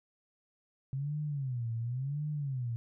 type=tone with vibrato; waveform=sine; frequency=131.3 Hz; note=C3; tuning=6 cents sharp; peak=-32 dBFS; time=0.93-2.76 s; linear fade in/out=0 ms; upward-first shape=sine; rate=0.93 Hz; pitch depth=240 cents each way; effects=none